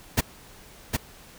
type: noise with echo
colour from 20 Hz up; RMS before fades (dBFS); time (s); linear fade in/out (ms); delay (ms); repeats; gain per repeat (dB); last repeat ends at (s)
pink; -21; 0.17-0.21; 10; 760; 1; -4; 0.97
effects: pink hiss -49 dBFS RMS until 1.38 s